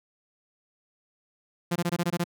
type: tone bursts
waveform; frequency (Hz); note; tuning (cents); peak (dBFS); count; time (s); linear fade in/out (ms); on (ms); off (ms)
sawtooth; 173.1; F3; -15; -20; 8; 1.71-2.242; 10; 49; 20
effects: none